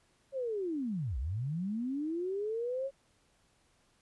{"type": "linear two-way sweep", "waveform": "sine", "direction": "down then up", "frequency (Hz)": [554.4, 55, 554.4], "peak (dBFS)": -32, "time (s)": [0.32, 2.91], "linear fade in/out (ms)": 50, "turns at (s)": 1.18, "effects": ["pink hiss -70 dBFS RMS until 4.01 s", "resampled to 24000 Hz"]}